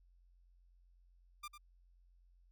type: tone with echo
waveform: sawtooth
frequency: 1193 Hz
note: D6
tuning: 27 cents sharp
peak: -40 dBFS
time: 1.43-1.48 s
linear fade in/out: 10 ms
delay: 100 ms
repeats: 1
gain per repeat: -9 dB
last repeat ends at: 1.58 s
effects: added 44 Hz sine -64 dBFS peak until 2.51 s